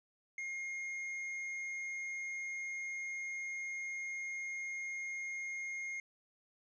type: tone with hard clipping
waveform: triangle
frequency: 2136 Hz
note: C7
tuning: 35 cents sharp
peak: -40 dBFS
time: 0.38-6 s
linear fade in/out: 2 ms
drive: 8 dB
effects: resampled to 16000 Hz